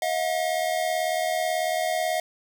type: tone pair together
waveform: square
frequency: 638.8 / 717 Hz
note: D#5 / F5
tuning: +45 / +45 cents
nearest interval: major second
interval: 200 cents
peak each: -27 dBFS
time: 0.02-2.2 s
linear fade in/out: 2 ms
effects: none

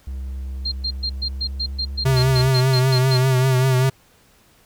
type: tone with pitch glide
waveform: triangle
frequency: 65.9 to 69.34 Hz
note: C2 to C#2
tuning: +13 to +1 cents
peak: -24 dBFS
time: 0.07-2.49 s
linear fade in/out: 5 ms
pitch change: +88 cents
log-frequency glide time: 0.95-2.19 s
type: tone bursts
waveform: sine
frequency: 4191 Hz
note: C8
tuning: 2 cents sharp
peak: -21 dBFS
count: 14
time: 0.65-3.176 s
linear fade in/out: 10 ms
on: 69 ms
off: 120 ms
type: tone with vibrato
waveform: square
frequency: 130 Hz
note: C3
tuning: 11 cents flat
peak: -15 dBFS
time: 2.05-3.9 s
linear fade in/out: 10 ms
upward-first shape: triangle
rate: 5.1 Hz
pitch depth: 57 cents each way
effects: pink hiss -55 dBFS RMS until 4.65 s

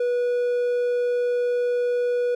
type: tone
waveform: triangle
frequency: 487.6 Hz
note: B4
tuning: 22 cents flat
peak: -18 dBFS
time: 0-2.35 s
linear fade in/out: 5 ms
effects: none

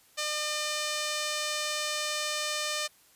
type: tone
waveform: 5% pulse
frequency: 603 Hz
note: D5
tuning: 46 cents sharp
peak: -18 dBFS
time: 0.17-2.88 s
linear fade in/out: 20 ms
effects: white hiss -61 dBFS RMS until 3.15 s + resampled to 32000 Hz

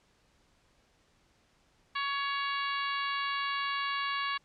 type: harmonic tone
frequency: 560 Hz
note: C#5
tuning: 18 cents sharp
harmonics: 2 / 3 / 4 / 5 / 6 / 7 / 8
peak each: -33 / -37 / -39 / -40 / -43 / -43 / -45 dBFS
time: 1.95-4.38 s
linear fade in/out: 10 ms
effects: pink hiss -68 dBFS RMS until 4.44 s + low-pass 7000 Hz 12 dB/octave

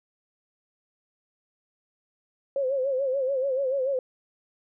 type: tone with vibrato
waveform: sine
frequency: 534 Hz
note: C5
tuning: 35 cents sharp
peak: -23 dBFS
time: 2.56-3.99 s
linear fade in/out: 2 ms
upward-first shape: sine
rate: 6.9 Hz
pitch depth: 88 cents each way
effects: none

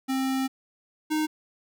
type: tone pair in turn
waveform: square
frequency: 264.7 / 309 Hz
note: C4 / D#4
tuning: +20 / -12 cents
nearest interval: minor third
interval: 268 cents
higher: second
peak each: -25 / -24 dBFS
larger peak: second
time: 0.08-0.48 / 1.1-1.27 s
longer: first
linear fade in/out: 20 ms
effects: none

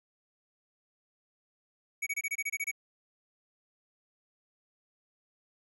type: tone bursts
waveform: square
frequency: 2253 Hz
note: C#7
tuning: 28 cents sharp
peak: -31 dBFS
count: 10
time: 2.02-2.715 s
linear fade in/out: 10 ms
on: 47 ms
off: 25 ms
effects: none

